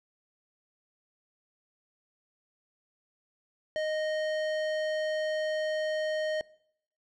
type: tone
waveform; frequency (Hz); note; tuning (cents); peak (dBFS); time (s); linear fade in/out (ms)
square; 620; D#5; -6; -29; 3.76-6.41; 0
effects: noise-tail reverb RT60 0.7 s tail -23 dB re dry + low-pass 4000 Hz 12 dB/octave